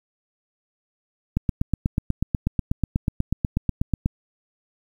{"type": "click train", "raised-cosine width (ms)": 5, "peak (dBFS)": -8, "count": 23, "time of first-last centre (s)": [1.37, 4.059], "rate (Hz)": 8.18, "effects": ["8-bit"]}